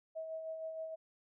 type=tone with tremolo; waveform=sine; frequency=642 Hz; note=E5; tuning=46 cents flat; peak=-38 dBFS; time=0.15-0.96 s; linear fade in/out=20 ms; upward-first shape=sine; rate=6.4 Hz; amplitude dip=40%; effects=none